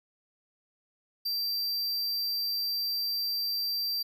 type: tone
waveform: square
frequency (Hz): 4699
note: D8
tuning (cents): 0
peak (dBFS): -29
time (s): 1.25-4.03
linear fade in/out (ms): 10
effects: none